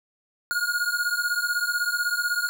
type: beating tone pair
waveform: square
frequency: 1428 / 1444 Hz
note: F6 / F#6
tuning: +38 / -43 cents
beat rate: 16 Hz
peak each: -27 dBFS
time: 0.51-2.49 s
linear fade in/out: 0 ms
effects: none